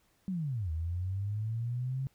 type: linear two-way sweep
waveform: sine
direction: down then up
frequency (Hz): 196 to 77.78 to 135.7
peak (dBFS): -31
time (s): 0.28-2.07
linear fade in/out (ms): 0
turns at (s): 0.71
effects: pink hiss -70 dBFS RMS until 2.14 s